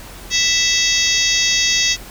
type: harmonic tone with a mistuned harmonic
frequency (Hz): 659.3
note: E5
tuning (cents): 0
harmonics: 3 / 4 / 5 / 6 / 7 / 8 / 9 / 10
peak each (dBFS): -22 / -22 / -22 / -22 / -22 / -22 / -22 / -22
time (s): 0.3-1.97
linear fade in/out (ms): 50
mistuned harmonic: 6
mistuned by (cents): -87
effects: added 44 Hz sine -38 dBFS peak until 2.1 s + pink hiss -37 dBFS RMS until 2.1 s